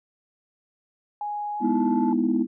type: tone with pitch glide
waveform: sine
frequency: 830.6 to 870.9 Hz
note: G#5 to A5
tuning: 0 to -18 cents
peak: -27 dBFS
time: 1.21-2.13 s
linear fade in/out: 2 ms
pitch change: +82 cents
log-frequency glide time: 1.54-1.79 s
type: chord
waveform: sine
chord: E major seventh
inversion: first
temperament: equal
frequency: 207.7 / 246.9 / 311.1 / 329.6 Hz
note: G#3 / B3 / D#4 / E4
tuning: 0 / 0 / 0 / 0 cents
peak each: -27 / -22 / -27 / -25 dBFS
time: 1.6-2.47 s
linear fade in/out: 50 ms
effects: tanh soft clip ceiling -11 dBFS